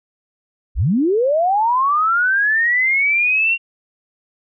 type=linear sweep; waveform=sine; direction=up; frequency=34.24 to 2769 Hz; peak=-13 dBFS; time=0.75-3.58 s; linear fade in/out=50 ms; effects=none